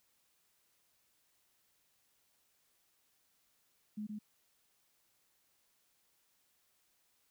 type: tone with echo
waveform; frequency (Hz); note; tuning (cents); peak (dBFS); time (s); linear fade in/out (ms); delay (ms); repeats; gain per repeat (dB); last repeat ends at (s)
sine; 211.3; G#3; +30; -38; 3.97-4.07; 10; 120; 1; -2; 4.19
effects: white hiss -75 dBFS RMS until 7.3 s